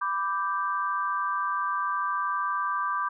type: chord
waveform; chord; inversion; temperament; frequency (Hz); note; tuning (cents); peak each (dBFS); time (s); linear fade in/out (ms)
sine; G major; first; equal with one note detuned; 994.1 / 1174.7 / 1568; B5 / D6 / G6; +11 / 0 / 0; -32 / -27 / -33; 0.01-3.09; 10
effects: none